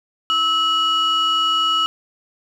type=tone pair together; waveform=sine; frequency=1300 / 2916 Hz; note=E6 / F#7; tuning=-24 / -26 cents; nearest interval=octave + major second; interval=1398 cents; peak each=-16 / -16 dBFS; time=0.3-1.86 s; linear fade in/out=0 ms; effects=tanh soft clip ceiling -12 dBFS + 8-bit